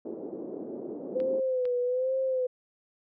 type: band-pass noise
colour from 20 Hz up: pink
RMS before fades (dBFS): -38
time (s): 0.05-1.4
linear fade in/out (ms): 5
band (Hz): 270 to 470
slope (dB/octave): 24
type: tone with vibrato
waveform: sine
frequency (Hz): 509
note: C5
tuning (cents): -48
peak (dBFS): -25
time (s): 1.15-2.47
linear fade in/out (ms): 10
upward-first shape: sine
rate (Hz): 1.2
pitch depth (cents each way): 65
type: clicks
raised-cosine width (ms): 0.3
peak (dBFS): -30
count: 2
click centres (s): 1.202 / 1.654
effects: none

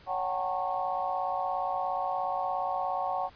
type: tone cluster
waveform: sine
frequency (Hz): 560 / 741 / 798 / 908 / 1095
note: C#5 / F#5 / G5 / A#5 / C#6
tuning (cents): +18 / +2 / +31 / -46 / -22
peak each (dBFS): -37 / -31 / -37 / -36 / -36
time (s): 0.06-3.3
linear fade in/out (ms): 50
effects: pink hiss -56 dBFS RMS until 3.35 s + resampled to 11025 Hz

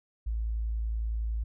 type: tone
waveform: sine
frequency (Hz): 55.4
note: A1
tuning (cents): +13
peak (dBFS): -28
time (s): 0.26-1.44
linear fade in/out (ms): 10
effects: none

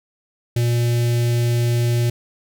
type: tone with notch filter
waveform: square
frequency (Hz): 119.2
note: A#2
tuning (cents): +39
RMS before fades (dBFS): -18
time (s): 0.56-2.1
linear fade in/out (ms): 5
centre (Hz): 1100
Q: 0.6
effects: none

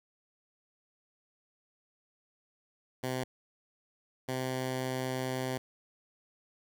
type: tone pair in turn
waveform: 10% pulse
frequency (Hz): 128.5 / 129.32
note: C3 / C3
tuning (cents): -31 / -20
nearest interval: unison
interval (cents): 11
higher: second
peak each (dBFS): -24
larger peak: neither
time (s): 3.03-3.24 / 4.28-5.58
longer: second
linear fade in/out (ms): 10
effects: none

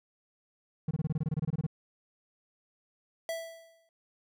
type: tone bursts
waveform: triangle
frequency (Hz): 155.56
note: D#3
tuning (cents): 0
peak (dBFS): -25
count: 15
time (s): 0.88-1.666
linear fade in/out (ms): 5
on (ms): 30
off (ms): 24
type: tone with exponential decay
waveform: square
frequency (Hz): 659.3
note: E5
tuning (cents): 0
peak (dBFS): -31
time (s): 3.29-3.89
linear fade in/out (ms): 1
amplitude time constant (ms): 130
effects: none

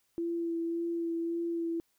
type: tone with vibrato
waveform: sine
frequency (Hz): 336.1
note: E4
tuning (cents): +34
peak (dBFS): -30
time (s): 0.18-1.8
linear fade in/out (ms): 0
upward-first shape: sine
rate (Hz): 1.8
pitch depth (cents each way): 16
effects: white hiss -74 dBFS RMS until 1.98 s

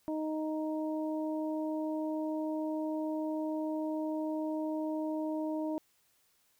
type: harmonic tone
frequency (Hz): 311.1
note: D#4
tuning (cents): 0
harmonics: 1 / 2 / 3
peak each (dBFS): -33 / -38 / -44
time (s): 0.08-5.78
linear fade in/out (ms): 0
effects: white hiss -71 dBFS RMS until 6.59 s

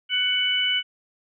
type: harmonic tone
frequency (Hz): 746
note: F#5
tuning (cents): +14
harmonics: 2 / 3 / 4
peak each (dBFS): -30 / -27 / -21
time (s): 0.09-0.83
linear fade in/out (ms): 50
effects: none

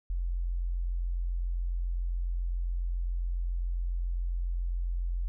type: tone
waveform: sine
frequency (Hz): 43.65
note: F1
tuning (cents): 0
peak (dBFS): -28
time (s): 0.1-5.28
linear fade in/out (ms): 0
effects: none

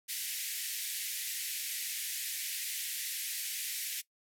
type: band-pass noise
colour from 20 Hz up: white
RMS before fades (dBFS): -38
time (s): 0.08-4.02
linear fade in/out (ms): 20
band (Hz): 1800 to 15000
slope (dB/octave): 48
effects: noise-tail reverb RT60 0.1 s tail -19 dB re dry

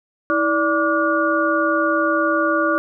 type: tone cluster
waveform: sine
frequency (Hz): 323.8 / 583 / 1166 / 1437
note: E4 / D5 / D6 / F6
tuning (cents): -31 / -13 / -13 / +49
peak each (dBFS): -21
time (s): 0.3-2.78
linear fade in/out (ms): 0
effects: none

